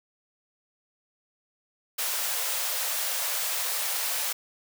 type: high-pass noise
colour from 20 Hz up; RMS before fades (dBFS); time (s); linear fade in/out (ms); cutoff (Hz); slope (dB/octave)
white; -29; 1.98-4.33; 10; 470; 96
effects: none